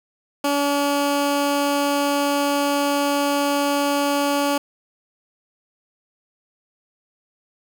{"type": "tone", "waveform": "15% pulse", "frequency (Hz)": 285.1, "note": "C#4", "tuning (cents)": 49, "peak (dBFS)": -12, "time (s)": [0.44, 4.58], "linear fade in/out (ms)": 5, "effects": []}